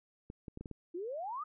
clicks, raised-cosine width 3 ms, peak -31 dBFS, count 6, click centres 0.301 / 0.482 / 0.574 / 0.61 / 0.658 / 0.713 s
sine exponential sweep, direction up, 328.5 to 1284 Hz, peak -37 dBFS, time 0.94-1.44 s, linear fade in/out 10 ms
effects none

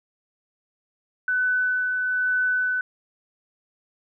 sine tone with tremolo, 1501 Hz, F#6, 24 cents sharp, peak -19 dBFS, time 1.28-2.81 s, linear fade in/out 2 ms, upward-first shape sine, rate 1.1 Hz, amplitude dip 30%, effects none

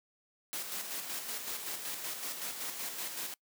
white noise with tremolo, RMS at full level -38 dBFS, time 0.53-3.34 s, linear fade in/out 0 ms, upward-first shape square, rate 5.3 Hz, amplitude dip 40%, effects noise-tail reverb RT60 0.1 s tail -24 dB re dry + high-pass 200 Hz 12 dB/octave

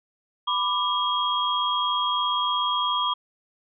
sine tone cluster, 995 / 1178 / 3268 Hz, B5 / D6 / G#7, +13 / +5 / -29 cents, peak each -26 dBFS, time 0.47-3.14 s, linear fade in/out 10 ms, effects none

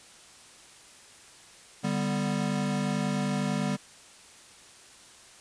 square chord, G major, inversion second, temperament equal, 146.83 / 196 / 246.9 Hz, D3 / G3 / B3, 0 / 0 / 0 cents, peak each -33 / -30 / -33 dBFS, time 1.83-3.77 s, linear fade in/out 20 ms, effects white hiss -52 dBFS RMS until 5.4 s + resampled to 22050 Hz

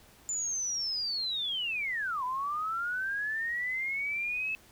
sine linear two-way sweep, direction down then up, 7110 to 985 to 2616 Hz, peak -30 dBFS, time 0.29-4.55 s, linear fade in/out 0 ms, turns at 2.24 s, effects pink hiss -58 dBFS RMS until 4.71 s

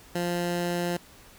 15% pulse tone, 174.61 Hz, F3, in tune, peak -20 dBFS, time 0.15-0.97 s, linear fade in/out 5 ms, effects pink hiss -52 dBFS RMS until 1.38 s

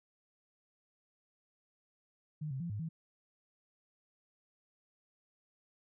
sine tone with pitch steps, 152.5 / 132.6 / 171.1 / 104.1 / 162.3 Hz, D#3 / C3 / F3 / G#2 / E3, -34 / +23 / -35 / +5 / -27 cents, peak -36 dBFS, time 2.41-2.89 s, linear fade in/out 10 ms, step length 96 ms, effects none

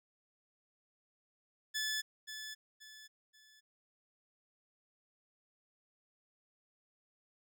15% pulse tone with echo, 1730 Hz, A6, 30 cents flat, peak -28 dBFS, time 1.74-2.02 s, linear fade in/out 20 ms, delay 530 ms, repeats 3, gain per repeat -9 dB, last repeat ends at 3.61 s, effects none

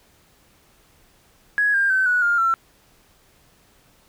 triangle tone with pitch steps, 1670 / 1600.1 / 1533.2 / 1469 / 1407.5 / 1348.6 Hz, G#6 / G6 / G6 / F#6 / F6 / E6, +9 / +35 / -39 / -13 / +13 / +39 cents, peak -12 dBFS, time 1.58-2.54 s, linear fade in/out 0 ms, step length 160 ms, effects tanh soft clip ceiling -14 dBFS + pink hiss -57 dBFS RMS until 4.08 s

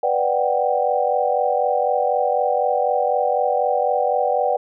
sine chord, G major seventh, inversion first, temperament equal, 493.9 / 587.3 / 740 / 784 Hz, B4 / D5 / F#5 / G5, 0 / 0 / 0 / 0 cents, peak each -22 dBFS, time 0.03-4.57 s, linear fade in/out 5 ms, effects none

